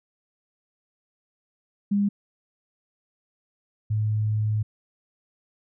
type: tone pair in turn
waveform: sine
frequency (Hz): 202.2 / 107.34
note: G#3 / A2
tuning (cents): -46 / -42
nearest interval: major seventh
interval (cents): 1096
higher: first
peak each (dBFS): -19 / -21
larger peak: first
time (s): 1.91-2.09 / 3.9-4.63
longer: second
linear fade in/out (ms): 10
effects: none